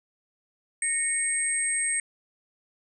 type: tone cluster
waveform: sine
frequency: 1853 / 2213 / 8450 Hz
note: A#6 / C#7 / C9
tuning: -11 / -3 / +16 cents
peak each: -33 / -32 / -25 dBFS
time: 0.82-2 s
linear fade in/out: 2 ms
effects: none